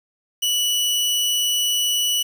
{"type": "tone", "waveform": "sawtooth", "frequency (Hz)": 2951, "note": "F#7", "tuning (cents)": -5, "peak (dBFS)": -15, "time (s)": [0.42, 2.23], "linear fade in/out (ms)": 10, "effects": ["7-bit"]}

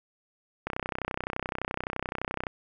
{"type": "click train", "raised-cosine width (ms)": 0.5, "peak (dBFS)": -15, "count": 58, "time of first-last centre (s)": [0.67, 2.468], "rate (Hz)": 31.7, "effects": []}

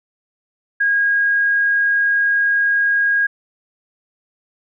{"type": "tone", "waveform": "sine", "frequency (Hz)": 1635, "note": "G#6", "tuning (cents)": -28, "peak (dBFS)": -13, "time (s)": [0.8, 3.27], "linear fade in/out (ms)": 10, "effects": []}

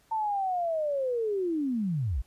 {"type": "linear sweep", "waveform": "sine", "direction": "down", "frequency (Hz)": [900, 47.33], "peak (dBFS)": -26, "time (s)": [0.11, 2.22], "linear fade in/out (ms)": 10, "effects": ["pink hiss -64 dBFS RMS until 2.26 s", "resampled to 32000 Hz"]}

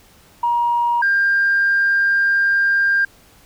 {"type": "tone pair in turn", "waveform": "sine", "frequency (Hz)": [950, 1597.7], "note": ["A#5", "G6"], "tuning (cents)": [33, 33], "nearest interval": "major sixth", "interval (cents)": 900, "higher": "second", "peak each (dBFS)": [-14, -12], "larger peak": "second", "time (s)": [[0.43, 1.02], [1.02, 3.05]], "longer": "second", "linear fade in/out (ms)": 5, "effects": ["tanh soft clip ceiling -9 dBFS", "pink hiss -50 dBFS RMS until 3.45 s"]}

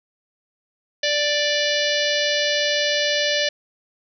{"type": "harmonic tone", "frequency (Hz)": 587.3, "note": "D5", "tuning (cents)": 0, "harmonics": [1, 3, 4, 5, 6, 7, 8, 9, 10], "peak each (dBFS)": [-23, -25, -30, -26, -28, -28, -30, -32, -33], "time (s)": [1.03, 3.49], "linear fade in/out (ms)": 5, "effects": []}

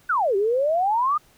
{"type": "exponential two-way sweep", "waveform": "sine", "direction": "down then up", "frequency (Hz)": [1568, 380.3, 1250], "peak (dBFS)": -18, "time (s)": [0.09, 1.18], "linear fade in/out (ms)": 10, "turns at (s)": 0.36, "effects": ["pink hiss -57 dBFS RMS until 1.37 s"]}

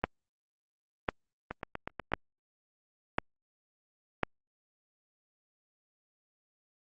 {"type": "two click trains", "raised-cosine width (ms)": 0.5, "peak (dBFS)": [-20, -11], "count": [6, 5], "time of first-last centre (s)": [[1.51, 2.119], [0.04, 4.233]], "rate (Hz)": [8.21, 0.954], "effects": ["Opus 24 kbps"]}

